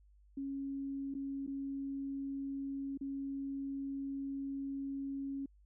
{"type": "tone with dropouts", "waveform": "sine", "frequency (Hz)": 275, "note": "C#4", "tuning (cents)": -14, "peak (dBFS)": -37, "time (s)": [0.37, 5.46], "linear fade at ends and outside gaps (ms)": 5, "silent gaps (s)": [[1.141, 1.149], [1.466, 1.475], [2.975, 3.01]], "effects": ["added 50 Hz sine -61 dBFS peak until 5.65 s"]}